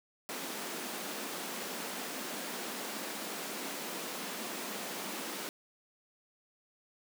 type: high-pass noise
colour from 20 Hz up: pink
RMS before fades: -40 dBFS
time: 0.29-5.49 s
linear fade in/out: 0 ms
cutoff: 190 Hz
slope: 48 dB/octave
effects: none